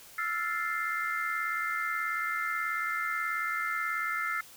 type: chord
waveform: sine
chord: F major seventh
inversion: third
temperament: equal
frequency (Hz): 1318.5 / 1396.9 / 1760 / 2093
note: E6 / F6 / A6 / C7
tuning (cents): 0 / 0 / 0 / 0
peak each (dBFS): -34 / -36 / -36 / -34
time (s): 0.18-4.41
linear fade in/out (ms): 5
effects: white hiss -52 dBFS RMS until 4.56 s